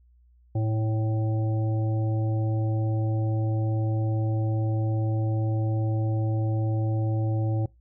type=harmonic tone with a mistuned harmonic; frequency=110.3 Hz; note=A2; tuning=5 cents sharp; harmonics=1 / 3 / 5 / 7; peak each=-23 / -33 / -37 / -40 dBFS; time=0.55-7.66 s; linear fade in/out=5 ms; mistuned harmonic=3; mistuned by=-18 cents; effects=noise-tail reverb RT60 0.2 s tail -22 dB re dry + added 60 Hz sine -55 dBFS peak until 7.8 s